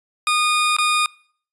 20% pulse tone with dropouts, 1226 Hz, D#6, 26 cents flat, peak -11 dBFS, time 0.27-1.06 s, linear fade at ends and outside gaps 1 ms, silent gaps 0.766-0.785 s, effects noise-tail reverb RT60 0.5 s tail -23 dB re dry + resampled to 24000 Hz

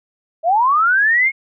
sine linear sweep, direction up, 622.3 to 2193 Hz, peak -11 dBFS, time 0.43-1.32 s, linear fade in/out 50 ms, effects none

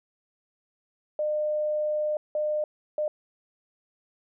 sine tone bursts at uneven times, 605 Hz, D#5, 49 cents flat, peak -24 dBFS, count 3, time 1.19-2.17 / 2.35-2.64 / 2.98-3.08 s, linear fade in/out 2 ms, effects none

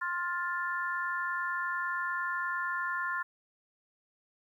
harmonic tone, 351.3 Hz, F4, 10 cents sharp, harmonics 3 / 4 / 5, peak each -35 / -35 / -35 dBFS, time 0.01-3.23 s, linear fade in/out 10 ms, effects 11-bit

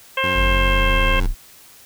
harmonic tone, 531 Hz, C5, 25 cents sharp, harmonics 1 / 2 / 3 / 4 / 5 / 6, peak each -25 / -23 / -25 / -25 / -24 / -27 dBFS, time 0.17-1.2 s, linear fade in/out 5 ms
15% pulse tone, 91.6 Hz, F#2, 17 cents flat, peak -19 dBFS, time 0.23-1.27 s, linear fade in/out 10 ms
triangle linear sweep, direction down, 51.5 to 30.87 Hz, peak -14 dBFS, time 0.34-1.35 s, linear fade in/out 50 ms
effects white hiss -46 dBFS RMS until 1.85 s

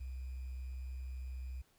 sine tone with sample-and-hold, 64.2 Hz, C2, 32 cents flat, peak -40 dBFS, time 0-1.62 s, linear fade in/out 10 ms, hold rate 2450 Hz, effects pink hiss -71 dBFS RMS until 1.78 s

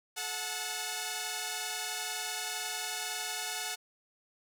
5% pulse tone cluster, 431.6 / 732 / 874 Hz, A4 / F#5 / A5, -33 / -19 / -12 cents, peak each -32 / -25 / -28 dBFS, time 0.16-3.76 s, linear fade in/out 20 ms, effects none

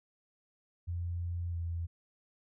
sine tone with pitch glide, 86.6 to 84.57 Hz, F2 to E2, -14 to +45 cents, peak -33 dBFS, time 0.87-1.87 s, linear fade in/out 20 ms, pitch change -41 cents, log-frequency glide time 1.5-1.56 s, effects none

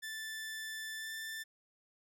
sawtooth tone with pitch glide, 1760 to 1773.3 Hz, A6 to A6, 0 to +13 cents, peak -37 dBFS, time 0.02-1.44 s, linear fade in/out 20 ms, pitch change +13 cents, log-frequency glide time 0.97-1.11 s, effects none

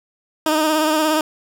15% pulse tone with vibrato, 310.3 Hz, D#4, 5 cents flat, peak -9 dBFS, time 0.46-1.21 s, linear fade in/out 2 ms, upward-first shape sine, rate 17 Hz, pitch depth 38 cents each way, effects none

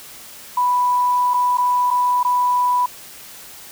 sine tone with dropouts, 987.8 Hz, B5, in tune, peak -14 dBFS, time 0.57-2.86 s, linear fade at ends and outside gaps 5 ms, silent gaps 1.337-1.341 / 1.573-1.582 / 1.905-1.91 / 2.231-2.248 s, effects white hiss -39 dBFS RMS until 3.71 s

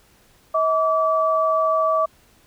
sine tone pair together, 640 / 1153.6 Hz, D#5 / D6, +49 / -31 cents, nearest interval minor seventh, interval 1020 cents, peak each -19 / -19 dBFS, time 0.54-2.06 s, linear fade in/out 10 ms, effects pink hiss -56 dBFS RMS until 2.46 s

